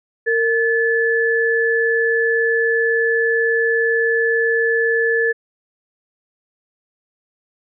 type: tone pair together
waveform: sine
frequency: 459.5 / 1731.8 Hz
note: A#4 / A6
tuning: -25 / -28 cents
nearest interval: octave + major seventh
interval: 2297 cents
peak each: -17 dBFS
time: 0.26-5.33 s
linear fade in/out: 20 ms
effects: none